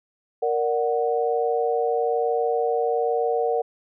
sine chord, Bb augmented, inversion none, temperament equal, 466.2 / 587.3 / 740 Hz, Bb4 / D5 / F#5, 0 / 0 / 0 cents, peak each -22 / -28 / -25 dBFS, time 0.42-3.62 s, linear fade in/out 10 ms, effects none

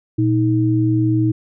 sine tone pair together, 118.28 / 316.1 Hz, A#2 / D#4, +26 / +27 cents, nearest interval octave + perfect fourth, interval 1701 cents, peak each -16 dBFS, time 0.18-1.32 s, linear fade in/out 10 ms, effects none

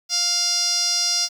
sawtooth tone with band-pass filter, 700 Hz, F5, 4 cents sharp, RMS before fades -21 dBFS, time 0.09-1.29 s, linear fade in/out 50 ms, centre 5300 Hz, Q 9.7, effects 8-bit

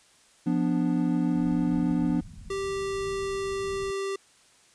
triangle chord, B diminished, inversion second, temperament equal, 174.61 / 246.9 / 293.7 Hz, F3 / B3 / D4, 0 / 0 / 0 cents, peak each -25 dBFS, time 0.46-2.21 s, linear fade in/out 10 ms
pink low-pass noise, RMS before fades -44 dBFS, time 1.33-3.91 s, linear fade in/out 5 ms, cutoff 220 Hz, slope 48 dB/octave
square tone, 391.6 Hz, G4, 2 cents flat, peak -29 dBFS, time 2.5-4.16 s, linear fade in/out 5 ms
effects white hiss -59 dBFS RMS until 4.74 s + resampled to 22050 Hz

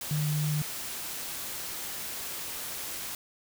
sine tone in noise, 150.6 Hz, D3, 44 cents sharp, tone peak -26 dBFS, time 0.11-0.62 s, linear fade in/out 2 ms, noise white, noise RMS -37 dBFS, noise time 0.01-3.15 s, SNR +8 dB, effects none

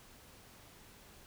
silence, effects pink hiss -58 dBFS RMS until 1.26 s

